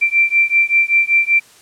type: beating tone pair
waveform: sine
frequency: 2349 / 2354.2 Hz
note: D7 / D7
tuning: 0 / +4 cents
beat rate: 5.2 Hz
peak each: -14 dBFS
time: 0.01-1.4 s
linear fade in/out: 20 ms
effects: white hiss -46 dBFS RMS until 1.61 s + low-pass 10000 Hz 12 dB/octave